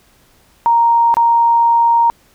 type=tone with dropouts; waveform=sine; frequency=932.3 Hz; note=A#5; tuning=in tune; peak=-8 dBFS; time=0.66-2.1 s; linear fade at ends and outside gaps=0 ms; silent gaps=1.141-1.169 s; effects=pink hiss -52 dBFS RMS until 2.34 s